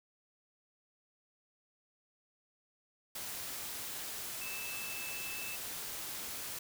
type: tone in noise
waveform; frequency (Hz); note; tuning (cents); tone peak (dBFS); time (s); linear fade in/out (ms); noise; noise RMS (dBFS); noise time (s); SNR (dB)
sine; 2632; E7; -3; -43; 4.41-5.56; 5; white; -42; 3.15-6.59; -4
effects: none